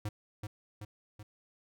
square tone with echo, 105 Hz, G#2, 19 cents sharp, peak -34 dBFS, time 0.05-0.09 s, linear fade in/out 5 ms, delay 380 ms, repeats 3, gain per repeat -4 dB, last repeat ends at 1.23 s, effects none

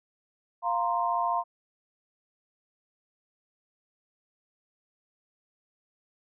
sine chord, F suspended fourth, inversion none, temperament equal, 698.5 / 932.3 / 1046.5 Hz, F5 / Bb5 / C6, 0 / 0 / 0 cents, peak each -29 dBFS, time 0.62-1.44 s, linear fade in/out 50 ms, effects none

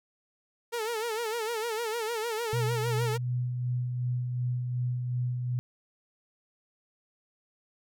sawtooth tone with vibrato, 452 Hz, A4, 47 cents sharp, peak -26 dBFS, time 0.72-3.18 s, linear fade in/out 20 ms, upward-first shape sine, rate 6.6 Hz, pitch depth 100 cents each way
sine tone with tremolo, 123.8 Hz, B2, 5 cents sharp, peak -26 dBFS, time 2.53-5.59 s, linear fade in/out 0 ms, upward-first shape sine, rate 2.7 Hz, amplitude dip 35%
effects none

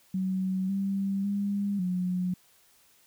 sine tone with pitch steps, 188 / 195.9 / 201.3 / 181.3 Hz, F#3 / G3 / G3 / F#3, +28 / -1 / +46 / -35 cents, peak -26 dBFS, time 0.14-2.34 s, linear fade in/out 5 ms, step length 550 ms, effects white hiss -62 dBFS RMS until 3.06 s

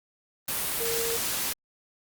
sine tone in noise, 461.7 Hz, A#4, 17 cents flat, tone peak -30 dBFS, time 0.8-1.17 s, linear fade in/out 5 ms, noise white, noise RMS -29 dBFS, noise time 0.48-1.53 s, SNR -4 dB, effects Opus 32 kbps

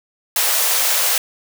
white high-pass noise, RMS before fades -17 dBFS, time 0.36-1.18 s, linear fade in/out 2 ms, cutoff 450 Hz, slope 96 dB/octave, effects none

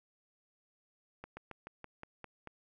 slowing click train, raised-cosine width 0.5 ms, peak -30 dBFS, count 8, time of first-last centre 1.24-2.473 s, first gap 130 ms, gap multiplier 1.1, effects none

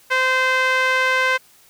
sawtooth tone with band-pass filter, 517 Hz, C5, 21 cents flat, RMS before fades -18 dBFS, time 0.1-1.38 s, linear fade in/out 20 ms, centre 1800 Hz, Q 1.8, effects white hiss -52 dBFS RMS until 1.69 s

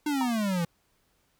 square exponential sweep, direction down, 306 to 164.81 Hz, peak -26 dBFS, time 0.06-0.65 s, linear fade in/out 5 ms
sine tone with exponential decay, 929 Hz, A#5, 6 cents flat, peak -25 dBFS, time 0.21-0.39 s, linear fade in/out 1 ms, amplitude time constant 37 ms
effects pink hiss -70 dBFS RMS until 1.39 s

